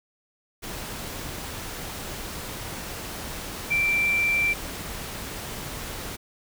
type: tone in noise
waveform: sine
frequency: 2349 Hz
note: D7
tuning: in tune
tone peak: -20 dBFS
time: 3.7-4.54 s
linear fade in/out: 20 ms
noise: pink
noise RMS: -35 dBFS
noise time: 0.62-6.17 s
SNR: +12 dB
effects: none